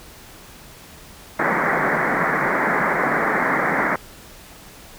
white band-pass noise, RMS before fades -20 dBFS, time 1.39-3.96 s, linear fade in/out 5 ms, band 140 to 2100 Hz, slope 96 dB/octave, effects pink hiss -43 dBFS RMS until 4.98 s

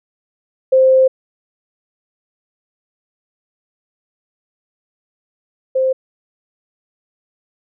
sine tone pair in turn, 523.3 / 523.3 Hz, C5 / C5, 0 / 0 cents, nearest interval unison, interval 0 cents, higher neither, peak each -7 / -12 dBFS, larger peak first, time 0.72-1.08 / 5.75-5.93 s, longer first, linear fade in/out 10 ms, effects none

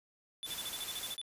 square tone bursts, 3488 Hz, A7, 16 cents flat, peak -39 dBFS, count 11, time 0.43-1.215 s, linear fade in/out 0 ms, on 35 ms, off 40 ms
white noise, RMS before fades -42 dBFS, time 0.44-1.17 s, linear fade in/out 50 ms
effects resampled to 32000 Hz

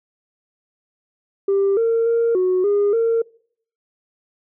sine tone with pitch steps, 394.5 / 457.9 / 463.7 / 368 / 407.8 / 458.1 Hz, G4 / A#4 / A#4 / F#4 / G#4 / A#4, +11 / -31 / -9 / -9 / -32 / -30 cents, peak -13 dBFS, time 1.48-3.22 s, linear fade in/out 5 ms, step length 290 ms, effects noise-tail reverb RT60 0.6 s tail -25 dB re dry + tanh soft clip ceiling -12 dBFS

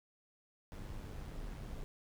brown noise with amplitude modulation, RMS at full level -43 dBFS, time 0.72-1.84 s, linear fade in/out 0 ms, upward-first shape sine, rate 100 Hz, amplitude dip 40%, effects none

